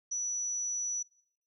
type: tone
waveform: sine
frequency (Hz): 5910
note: F#8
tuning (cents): -3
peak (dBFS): -31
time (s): 0.11-1.03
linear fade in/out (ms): 10
effects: noise-tail reverb RT60 0.6 s tail -20 dB re dry